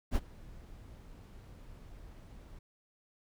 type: noise with ADSR envelope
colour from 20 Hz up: brown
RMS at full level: -28 dBFS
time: 0.11-2.59 s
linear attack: 48 ms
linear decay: 38 ms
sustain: -23 dB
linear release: 5 ms
effects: none